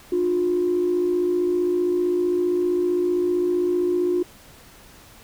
sine tone pair together, 301.2 / 356.6 Hz, D4 / F4, +44 / +36 cents, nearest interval minor third, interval 292 cents, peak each -26 / -18 dBFS, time 0.12-4.23 s, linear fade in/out 5 ms, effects tanh soft clip ceiling -13 dBFS + pink hiss -48 dBFS RMS until 5.23 s

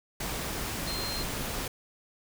sine tone in noise, 4171 Hz, C8, 6 cents flat, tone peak -35 dBFS, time 0.87-1.23 s, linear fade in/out 5 ms, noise pink, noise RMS -34 dBFS, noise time 0.2-1.68 s, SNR -4 dB, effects none

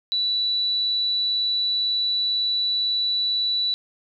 sine tone, 3951 Hz, B7, in tune, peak -20 dBFS, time 0.12-3.74 s, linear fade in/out 0 ms, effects none

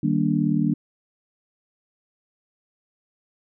sine chord, Eb major seventh, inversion none, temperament just, 155.56 / 194.45 / 233.3 / 291.7 Hz, Eb3 / G3 / Bb3 / D4, 0 / -14 / +2 / -12 cents, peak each -24 dBFS, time 0.03-0.74 s, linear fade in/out 5 ms, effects none

